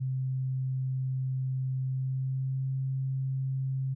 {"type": "tone with pitch glide", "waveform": "sine", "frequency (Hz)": [130.81, 133.02], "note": ["C3", "C3"], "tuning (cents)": [0, 29], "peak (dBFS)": -28, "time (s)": [0, 3.95], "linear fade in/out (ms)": 20, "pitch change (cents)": 29, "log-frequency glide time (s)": [1.83, 2.71], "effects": []}